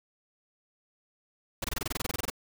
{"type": "noise bursts", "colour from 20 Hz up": "pink", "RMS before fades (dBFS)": -31, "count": 15, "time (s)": [1.62, 2.301], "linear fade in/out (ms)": 5, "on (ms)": 23, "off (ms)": 24, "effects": []}